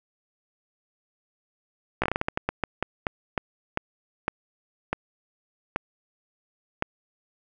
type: slowing click train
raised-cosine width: 0.5 ms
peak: -9 dBFS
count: 19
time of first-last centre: 2.02-6.824 s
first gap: 16 ms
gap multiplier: 1.28
effects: none